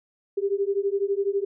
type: beating tone pair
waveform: sine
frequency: 392 / 404 Hz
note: G4 / G#4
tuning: 0 / -48 cents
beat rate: 12 Hz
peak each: -25 dBFS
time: 0.37-1.45 s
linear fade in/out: 10 ms
effects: none